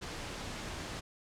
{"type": "noise", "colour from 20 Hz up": "pink", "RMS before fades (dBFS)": -41, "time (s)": [0.01, 1.01], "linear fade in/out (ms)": 20, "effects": ["low-pass 7000 Hz 12 dB/octave"]}